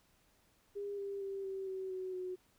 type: tone with pitch steps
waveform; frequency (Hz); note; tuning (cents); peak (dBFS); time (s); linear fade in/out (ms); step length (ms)
sine; 404.5 / 398 / 391.6 / 385.3 / 379.2 / 373.1 / 367.1; G#4 / G4 / G4 / G4 / F#4 / F#4 / F#4; -46 / +26 / -2 / -30 / +43 / +14 / -14; -38; 0.75-2.36; 20; 230
effects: pink hiss -71 dBFS RMS until 2.58 s